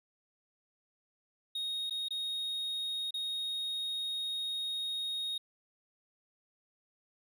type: tone with dropouts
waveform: triangle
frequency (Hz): 3734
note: A#7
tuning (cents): +2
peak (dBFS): -32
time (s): 1.55-5.38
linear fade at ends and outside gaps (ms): 5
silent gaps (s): 1.898-1.907 / 2.085-2.106 / 3.108-3.14
effects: none